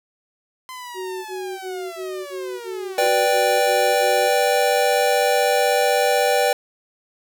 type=linear sweep; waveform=sawtooth; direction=down; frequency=1032 to 341 Hz; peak=-29 dBFS; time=0.69-3.07 s; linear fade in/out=0 ms
type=tone bursts; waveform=sine; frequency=373.4 Hz; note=F#4; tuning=16 cents sharp; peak=-27 dBFS; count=10; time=0.94-4.301 s; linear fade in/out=50 ms; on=310 ms; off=29 ms
type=chord; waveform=square; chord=G major; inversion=first; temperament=equal with one note detuned; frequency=491.3 / 587.3 / 784 Hz; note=B4 / D5 / G5; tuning=-9 / 0 / 0 cents; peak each=-21 dBFS; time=2.98-6.53 s; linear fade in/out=2 ms
effects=none